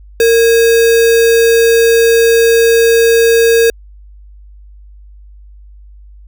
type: tone with sample-and-hold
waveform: sine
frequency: 460 Hz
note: A#4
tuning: 23 cents flat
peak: -5 dBFS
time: 0.2-3.7 s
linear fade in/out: 2 ms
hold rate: 2100 Hz
effects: added 50 Hz sine -34 dBFS peak until 6.27 s